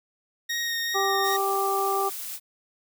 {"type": "tone with vibrato", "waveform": "20% pulse", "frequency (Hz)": 1864.7, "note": "A#6", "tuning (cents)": 0, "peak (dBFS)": -21, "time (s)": [0.49, 1.37], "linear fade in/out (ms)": 10, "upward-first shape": "sine", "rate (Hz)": 2.5, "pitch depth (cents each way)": 13}
{"type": "harmonic tone", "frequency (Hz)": 392, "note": "G4", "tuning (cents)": 0, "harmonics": [1, 2, 3], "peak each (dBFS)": [-27, -27, -27], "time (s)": [0.94, 2.1], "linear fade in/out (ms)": 20}
{"type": "noise", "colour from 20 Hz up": "blue", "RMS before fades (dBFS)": -35, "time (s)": [1.22, 2.4], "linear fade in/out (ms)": 50}
{"effects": []}